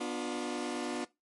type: chord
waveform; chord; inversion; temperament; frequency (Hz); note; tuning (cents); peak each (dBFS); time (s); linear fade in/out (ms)
sawtooth; B diminished; none; just; 246.9 / 296.3 / 355.6; B3 / D4 / F4; 0 / +15 / +31; -34; 0-1.05; 10
effects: noise-tail reverb RT60 0.2 s tail -19 dB re dry + MP3 48 kbps